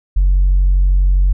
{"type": "tone", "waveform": "sine", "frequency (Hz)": 46.25, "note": "F#1", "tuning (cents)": 0, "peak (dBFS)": -7, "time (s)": [0.16, 1.33], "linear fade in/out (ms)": 10, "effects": ["tanh soft clip ceiling -6 dBFS"]}